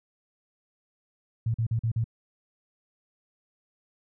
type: tone bursts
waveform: sine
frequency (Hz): 113.7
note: A#2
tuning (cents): -43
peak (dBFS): -23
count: 5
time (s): 1.46-2.042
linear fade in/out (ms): 5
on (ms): 82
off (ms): 43
effects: none